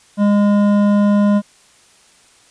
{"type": "tone with hard clipping", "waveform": "sine", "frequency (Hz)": 204.7, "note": "G#3", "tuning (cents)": -25, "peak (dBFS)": -12, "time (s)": [0.17, 1.42], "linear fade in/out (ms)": 50, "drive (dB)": 11, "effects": ["white hiss -50 dBFS RMS until 2.5 s", "resampled to 22050 Hz"]}